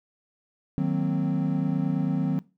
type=chord; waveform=triangle; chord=C half-diminished seventh; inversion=first; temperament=equal; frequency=155.56 / 185 / 233.1 / 261.6 Hz; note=Eb3 / Gb3 / Bb3 / C4; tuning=0 / 0 / 0 / 0 cents; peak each=-25 / -25 / -31 / -26 dBFS; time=0.78-2.39 s; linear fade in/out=0 ms; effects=noise-tail reverb RT60 0.3 s tail -21 dB re dry